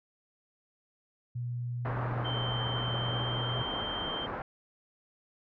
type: tone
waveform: sine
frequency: 121.2 Hz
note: B2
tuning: 32 cents flat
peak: -32 dBFS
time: 1.35-3.63 s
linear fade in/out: 10 ms
type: low-pass noise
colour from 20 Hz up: white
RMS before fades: -37 dBFS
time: 1.85-4.42 s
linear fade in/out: 2 ms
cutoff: 1400 Hz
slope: 24 dB/octave
type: tone with pitch glide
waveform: sine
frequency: 3121 to 3143 Hz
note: G7 to G7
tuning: -8 to +4 cents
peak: -35 dBFS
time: 2.24-4.27 s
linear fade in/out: 20 ms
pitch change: +12 cents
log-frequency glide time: 2.96-3.24 s
effects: none